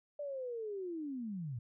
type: linear sweep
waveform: sine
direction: down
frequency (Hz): 592 to 110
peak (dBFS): -38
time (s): 0.19-1.59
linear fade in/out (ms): 5
effects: none